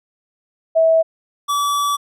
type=tone pair in turn; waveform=sine / square; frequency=650 / 1150.2 Hz; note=E5 / D6; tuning=-24 / -36 cents; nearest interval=minor seventh; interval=988 cents; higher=second; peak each=-10 / -17 dBFS; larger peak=first; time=0.75-1.03 / 1.48-1.97 s; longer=second; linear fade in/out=20 ms; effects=resampled to 32000 Hz